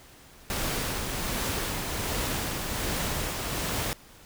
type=noise with tremolo; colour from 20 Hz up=pink; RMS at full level=-29 dBFS; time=0.5-3.93 s; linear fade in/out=0 ms; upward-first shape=triangle; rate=1.3 Hz; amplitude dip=35%; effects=pink hiss -52 dBFS RMS until 4.25 s